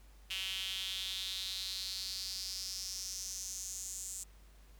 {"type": "tone with high-pass filter sweep", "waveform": "sawtooth", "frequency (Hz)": 190, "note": "F#3", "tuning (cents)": 46, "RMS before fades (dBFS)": -41, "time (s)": [0.3, 4.24], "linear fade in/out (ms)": 10, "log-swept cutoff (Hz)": [2900, 7500], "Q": 4.9, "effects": ["added 50 Hz sine -56 dBFS peak until 4.79 s", "pink hiss -66 dBFS RMS until 4.79 s"]}